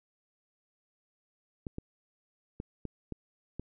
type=clicks; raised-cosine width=3 ms; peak=-24 dBFS; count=6; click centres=1.668 / 1.784 / 2.601 / 2.853 / 3.123 / 3.596 s; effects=none